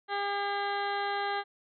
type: harmonic tone with a mistuned harmonic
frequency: 403.3 Hz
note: G4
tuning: 49 cents sharp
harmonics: 1 / 2 / 3 / 4 / 5 / 6 / 7 / 8 / 9 / 10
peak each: -37 / -32 / -38 / -37 / -41 / -53 / -50 / -45 / -50 / -45 dBFS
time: 0.08-1.44 s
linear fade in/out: 50 ms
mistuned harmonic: 6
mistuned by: -83 cents
effects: none